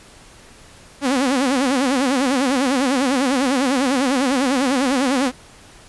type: tone with vibrato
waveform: sawtooth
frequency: 264.7 Hz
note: C4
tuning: 20 cents sharp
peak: -12 dBFS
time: 1.01-5.32 s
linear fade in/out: 50 ms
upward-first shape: sine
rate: 10 Hz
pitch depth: 140 cents each way
effects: pink hiss -45 dBFS RMS until 5.88 s + resampled to 24000 Hz